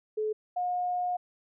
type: tone pair in turn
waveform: sine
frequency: 429.9 / 718.4 Hz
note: A4 / F5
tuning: -40 / +49 cents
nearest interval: major sixth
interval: 889 cents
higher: second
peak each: -27 dBFS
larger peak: neither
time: 0.17-0.33 / 0.56-1.17 s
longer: second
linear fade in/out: 10 ms
effects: none